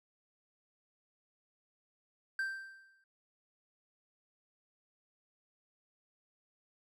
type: tone with exponential decay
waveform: triangle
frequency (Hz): 1568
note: G6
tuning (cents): 0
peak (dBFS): -29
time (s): 2.39-3.04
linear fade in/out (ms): 2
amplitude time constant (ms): 140
effects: none